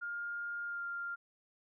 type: tone with pitch glide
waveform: sine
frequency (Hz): 1411 to 1395.6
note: F6 to F6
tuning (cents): +17 to -2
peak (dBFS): -37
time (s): 0.01-1.16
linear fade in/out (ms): 20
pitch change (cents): -19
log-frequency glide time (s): 0.66-0.82
effects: none